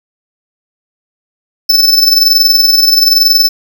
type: tone with amplitude modulation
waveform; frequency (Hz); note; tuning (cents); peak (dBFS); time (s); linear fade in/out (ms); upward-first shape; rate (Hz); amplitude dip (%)
square; 5274; E8; 0; -3; 1.69-3.49; 10; sine; 21.1; 55
effects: 7-bit